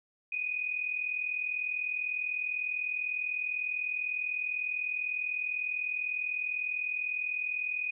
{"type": "tone pair together", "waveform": "sine", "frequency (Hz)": [2449, 2489], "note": ["D#7", "D#7"], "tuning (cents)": [-28, 0], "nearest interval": "unison", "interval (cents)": 28, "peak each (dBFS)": [-36, -32], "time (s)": [0.32, 7.91], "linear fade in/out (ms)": 5, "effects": []}